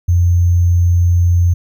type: tone with sample-and-hold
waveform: sine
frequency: 87.31 Hz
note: F2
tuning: in tune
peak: -8 dBFS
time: 0.08-1.54 s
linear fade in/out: 10 ms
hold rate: 6300 Hz
effects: none